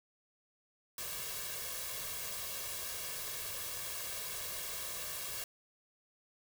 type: noise with comb filter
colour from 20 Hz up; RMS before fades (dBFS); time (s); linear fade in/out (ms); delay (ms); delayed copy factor
white; -41; 0.98-5.44; 2; 1.8; +0.75
effects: none